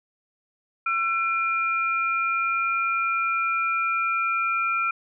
sine tone pair together, 1350.1 / 2400 Hz, E6 / D7, +41 / +37 cents, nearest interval minor seventh, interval 996 cents, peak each -23 / -26 dBFS, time 0.86-4.91 s, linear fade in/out 5 ms, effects none

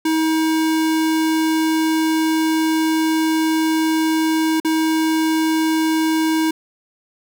square tone with dropouts, 318.4 Hz, D#4, 40 cents sharp, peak -16 dBFS, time 0.05-6.51 s, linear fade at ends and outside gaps 5 ms, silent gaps 4.601-4.647 s, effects none

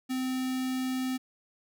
square tone with notch filter, 258.2 Hz, C4, 23 cents flat, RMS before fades -31 dBFS, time 0.09-1.18 s, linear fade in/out 20 ms, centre 960 Hz, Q 1.3, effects none

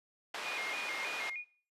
white band-pass noise, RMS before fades -41 dBFS, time 0.34-1.3 s, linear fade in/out 5 ms, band 440 to 2700 Hz, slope 12 dB/octave
sine tone with vibrato, 2286 Hz, D7, 47 cents flat, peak -37 dBFS, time 0.42-1.45 s, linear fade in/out 50 ms, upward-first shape square, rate 3.2 Hz, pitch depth 120 cents each way
effects noise-tail reverb RT60 0.4 s tail -17 dB re dry + resampled to 32000 Hz

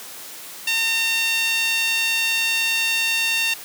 sawtooth tone with high-pass filter, 910 Hz, A#5, 42 cents flat, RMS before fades -21 dBFS, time 0.67-3.54 s, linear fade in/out 5 ms, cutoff 2700 Hz, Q 2.8, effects white hiss -37 dBFS RMS until 3.64 s + high-pass 200 Hz 12 dB/octave

